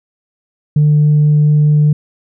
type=tone; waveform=sine; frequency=149.6 Hz; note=D3; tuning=32 cents sharp; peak=-5 dBFS; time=0.76-1.93 s; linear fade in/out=5 ms; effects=tanh soft clip ceiling -4 dBFS